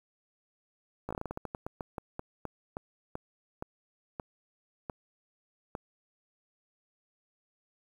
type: slowing click train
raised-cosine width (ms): 1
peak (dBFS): -22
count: 22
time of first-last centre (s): 1.09-5.752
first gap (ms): 16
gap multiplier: 1.22
effects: 9-bit